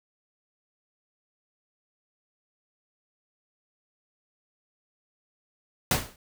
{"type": "noise with exponential decay", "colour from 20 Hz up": "pink", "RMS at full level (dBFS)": -19, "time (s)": [5.91, 6.16], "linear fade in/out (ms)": 2, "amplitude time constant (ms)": 53, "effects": []}